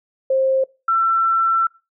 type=tone pair in turn; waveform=sine; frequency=530 / 1343.3 Hz; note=C5 / E6; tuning=+22 / +32 cents; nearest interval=octave + major third; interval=1610 cents; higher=second; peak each=-14 dBFS; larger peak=neither; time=0.3-0.64 / 0.88-1.67 s; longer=second; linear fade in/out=5 ms; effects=noise-tail reverb RT60 0.3 s tail -24 dB re dry